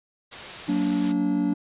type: noise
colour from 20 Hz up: white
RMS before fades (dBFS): -36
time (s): 0.31-1.13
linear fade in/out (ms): 20
type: chord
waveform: triangle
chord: Gb augmented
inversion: none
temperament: just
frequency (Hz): 185 / 231.2 / 289.1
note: Gb3 / Bb3 / D4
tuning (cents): 0 / -14 / -27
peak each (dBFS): -25 / -26 / -21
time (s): 0.68-1.54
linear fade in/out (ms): 10
effects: resampled to 8000 Hz